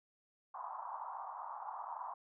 pink band-pass noise, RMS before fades -45 dBFS, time 0.54-2.14 s, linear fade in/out 5 ms, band 800 to 1100 Hz, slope 48 dB/octave, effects none

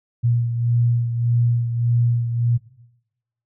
sine beating tone pair, 118.6 / 120.3 Hz, A#2 / B2, +30 / -45 cents, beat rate 1.7 Hz, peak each -17 / -25 dBFS, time 0.23-2.58 s, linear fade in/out 20 ms, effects noise-tail reverb RT60 0.9 s tail -18 dB re dry

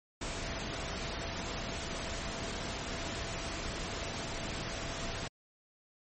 sine tone in noise, 671 Hz, E5, 31 cents sharp, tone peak -48 dBFS, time 0.21-5.28 s, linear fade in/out 5 ms, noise pink, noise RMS -38 dBFS, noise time 0.21-5.28 s, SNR -13 dB, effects MP3 32 kbps

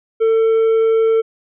triangle tone, 448.1 Hz, A4, 32 cents sharp, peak -9 dBFS, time 0.2-1.22 s, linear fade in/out 20 ms, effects resampled to 8000 Hz

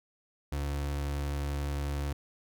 35% pulse tone, 71.3 Hz, C#2, 49 cents sharp, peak -29 dBFS, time 0.52-2.13 s, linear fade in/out 5 ms, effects none

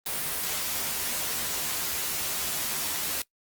white noise with comb filter, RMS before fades -30 dBFS, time 0.06-3.22 s, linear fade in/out 2 ms, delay 13 ms, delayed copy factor +0.55, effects noise-tail reverb RT60 0.1 s tail -21 dB re dry + Opus 32 kbps

